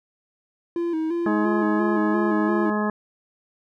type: tone with vibrato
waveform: triangle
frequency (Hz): 329.6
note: E4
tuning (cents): 0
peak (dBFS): -20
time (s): 0.76-2.7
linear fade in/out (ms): 2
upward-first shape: square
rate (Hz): 2.9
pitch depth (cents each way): 63
type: harmonic tone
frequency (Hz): 210.8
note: G#3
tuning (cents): +26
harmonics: 1 / 2 / 3 / 4 / 5 / 6 / 8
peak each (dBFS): -23 / -29 / -31 / -32 / -30 / -34 / -32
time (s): 1.26-2.9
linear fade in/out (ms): 2
effects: none